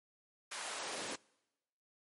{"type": "noise with high-pass filter sweep", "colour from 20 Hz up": "pink", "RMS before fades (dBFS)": -42, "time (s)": [0.51, 1.16], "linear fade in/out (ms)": 10, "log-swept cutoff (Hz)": [1000, 280], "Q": 0.96, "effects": ["noise-tail reverb RT60 1.0 s tail -25 dB re dry", "MP3 48 kbps"]}